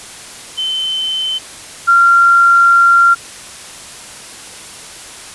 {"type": "tone pair in turn", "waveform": "sine", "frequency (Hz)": [3069, 1380.6], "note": ["G7", "F6"], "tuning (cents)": [-37, -20], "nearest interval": "octave + major second", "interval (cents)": 1383, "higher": "first", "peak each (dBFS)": [-15, -5], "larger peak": "second", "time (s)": [[0.57, 1.39], [1.87, 3.15]], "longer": "second", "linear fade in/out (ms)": 20, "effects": ["white hiss -32 dBFS RMS until 5.34 s", "resampled to 24000 Hz"]}